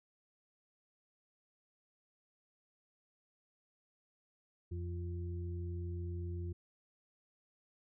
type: harmonic tone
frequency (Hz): 87.31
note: F2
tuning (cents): 0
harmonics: 1 / 2 / 4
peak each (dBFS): -38 / -50 / -48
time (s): 4.71-6.53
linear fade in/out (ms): 10
effects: none